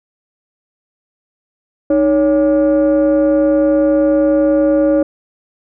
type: tone pair together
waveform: sine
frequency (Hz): 309.1 / 560.7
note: D#4 / C#5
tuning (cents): -11 / +20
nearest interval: minor seventh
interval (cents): 1031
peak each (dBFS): -10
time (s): 1.9-5.03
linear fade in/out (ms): 5
effects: tanh soft clip ceiling -6 dBFS